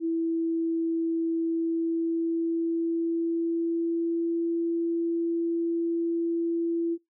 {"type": "tone with pitch glide", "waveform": "sine", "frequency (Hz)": [329.6, 335.9], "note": ["E4", "E4"], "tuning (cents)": [0, 33], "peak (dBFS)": -24, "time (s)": [0, 6.98], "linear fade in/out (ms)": 50, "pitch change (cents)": 33, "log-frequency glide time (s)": [1.4, 4.48], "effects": ["noise-tail reverb RT60 0.2 s tail -26 dB re dry"]}